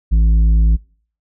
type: tone with tanh clipping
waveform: sine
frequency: 54.6 Hz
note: A1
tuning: 13 cents flat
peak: -10 dBFS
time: 0.11-0.77 s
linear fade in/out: 20 ms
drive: 7 dB
effects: noise-tail reverb RT60 0.5 s tail -26 dB re dry